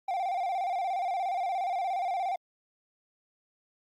triangle tone with vibrato, 740 Hz, F#5, in tune, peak -26 dBFS, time 0.08-2.36 s, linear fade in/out 5 ms, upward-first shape square, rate 17 Hz, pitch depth 82 cents each way, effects Opus 48 kbps

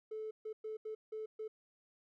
triangle tone bursts at uneven times, 434.8 Hz, A4, 21 cents flat, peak -36 dBFS, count 6, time 0.11-0.31 / 0.45-0.53 / 0.64-0.77 / 0.85-0.95 / 1.12-1.26 / 1.39-1.48 s, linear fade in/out 10 ms, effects tanh soft clip ceiling -37 dBFS

